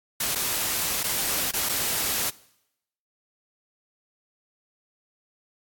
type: noise with dropouts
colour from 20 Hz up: white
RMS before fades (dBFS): -26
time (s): 0.2-2.3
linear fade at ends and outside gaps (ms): 5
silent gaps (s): 0.35-0.356 / 1.032-1.04 / 1.511-1.536 / 1.689-1.694
effects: noise-tail reverb RT60 0.8 s tail -21 dB re dry + AAC 64 kbps